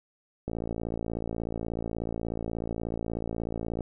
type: click train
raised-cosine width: 2 ms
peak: -19 dBFS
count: 189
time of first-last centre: 0.48-3.807 s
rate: 56.5 Hz
effects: none